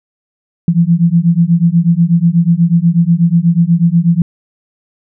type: beating tone pair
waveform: sine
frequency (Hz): 165.6 / 173.8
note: E3 / F3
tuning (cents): +8 / -8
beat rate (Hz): 8.2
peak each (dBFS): -10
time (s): 0.68-4.22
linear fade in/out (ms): 2
effects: none